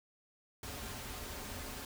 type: noise with comb filter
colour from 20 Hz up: pink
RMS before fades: -44 dBFS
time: 0.63-1.85 s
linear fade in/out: 2 ms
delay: 6.1 ms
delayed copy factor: -0.5
effects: none